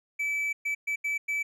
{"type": "tone bursts at uneven times", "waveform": "triangle", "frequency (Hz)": 2306, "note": "D7", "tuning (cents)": -32, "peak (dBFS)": -25, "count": 5, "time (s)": [[0.19, 0.53], [0.65, 0.75], [0.87, 0.96], [1.04, 1.18], [1.28, 1.43]], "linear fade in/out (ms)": 10, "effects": []}